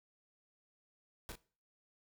pink noise with echo, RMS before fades -45 dBFS, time 1.29-1.32 s, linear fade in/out 0 ms, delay 34 ms, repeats 1, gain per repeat -6 dB, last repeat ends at 1.354 s, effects noise-tail reverb RT60 0.4 s tail -19 dB re dry

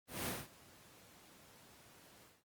pink noise with ADSR envelope, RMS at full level -37 dBFS, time 0.07-2.44 s, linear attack 190 ms, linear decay 210 ms, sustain -24 dB, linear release 200 ms, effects high-pass 100 Hz 12 dB/octave + Opus 32 kbps

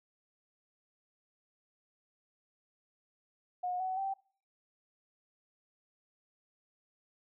sine tone with pitch steps, 723 / 749.8 / 777.6 Hz, F#5 / F#5 / G5, -40 / +23 / -14 cents, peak -32 dBFS, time 3.63-4.14 s, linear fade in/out 10 ms, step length 170 ms, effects noise-tail reverb RT60 0.4 s tail -20 dB re dry

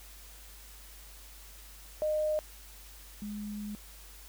sine tone pair in turn, 613 / 208.1 Hz, D#5 / G#3, -26 / +4 cents, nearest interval octave + perfect fifth, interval 1870 cents, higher first, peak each -27 / -36 dBFS, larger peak first, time 2.02-2.39 / 3.22-3.75 s, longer second, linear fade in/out 0 ms, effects added 50 Hz sine -51 dBFS peak until 4.28 s + white hiss -53 dBFS RMS until 4.28 s

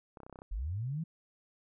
clicks, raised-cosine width 1 ms, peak -34 dBFS, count 9, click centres 0.172 / 0.203 / 0.233 / 0.265 / 0.297 / 0.327 / 0.358 / 0.389 / 0.419 s
sine linear sweep, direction up, 38.34 to 169.6 Hz, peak -33 dBFS, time 0.51-1.04 s, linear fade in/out 10 ms
effects none

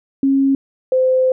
sine tone pair in turn, 272.3 / 516.1 Hz, C#4 / C5, -31 / -24 cents, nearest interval major seventh, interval 1107 cents, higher second, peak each -11 dBFS, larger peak neither, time 0.23-0.55 / 0.92-1.32 s, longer second, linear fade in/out 2 ms, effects none

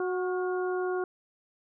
harmonic tone with a mistuned harmonic, 366.6 Hz, F#4, 16 cents flat, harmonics 1 / 2 / 3 / 4, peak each -28 / -37 / -40 / -39 dBFS, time 0-1.04 s, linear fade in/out 2 ms, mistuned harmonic 4, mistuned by -48 cents, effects none

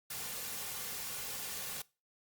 white noise with comb filter, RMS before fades -41 dBFS, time 0.1-1.82 s, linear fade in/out 5 ms, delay 3.1 ms, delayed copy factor -0.55, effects noise-tail reverb RT60 0.3 s tail -22 dB re dry + Opus 48 kbps

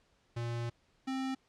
square tone pair in turn, 118 / 264 Hz, A#2 / C4, +22 / +16 cents, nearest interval octave + major second, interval 1394 cents, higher second, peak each -35 / -34 dBFS, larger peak second, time 0.36-0.7 / 1.07-1.35 s, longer first, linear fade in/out 10 ms, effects pink hiss -71 dBFS RMS until 1.48 s + low-pass 6000 Hz 12 dB/octave

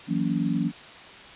sine chord, F# dominant seventh, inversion third, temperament equal with one note detuned, 164.81 / 185 / 233.1 / 281.7 Hz, E3 / F#3 / A#3 / C#4, 0 / 0 / 0 / +28 cents, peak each -28 dBFS, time 0.07-0.72 s, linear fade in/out 50 ms, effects white hiss -44 dBFS RMS until 1.35 s + resampled to 8000 Hz

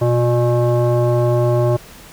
sine tone with frequency modulation, 122.2 Hz, B2, 18 cents flat, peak -12 dBFS, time 0.01-1.77 s, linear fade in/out 10 ms, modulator 481 Hz, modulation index 1.1, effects pink hiss -40 dBFS RMS until 2.12 s

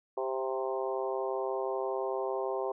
harmonic tone with a mistuned harmonic, 131.3 Hz, C3, 6 cents sharp, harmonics 3 / 4 / 5 / 6 / 7 / 8, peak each -34 / -36 / -38 / -40 / -41 / -42 dBFS, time 0.17-2.72 s, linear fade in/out 5 ms, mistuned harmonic 5, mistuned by +16 cents, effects none

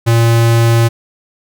square tone, 115.8 Hz, A#2, 11 cents flat, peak -8 dBFS, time 0.06-0.89 s, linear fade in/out 20 ms, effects none

